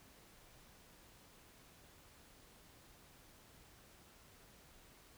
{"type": "silence", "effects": ["pink hiss -63 dBFS RMS until 5.17 s"]}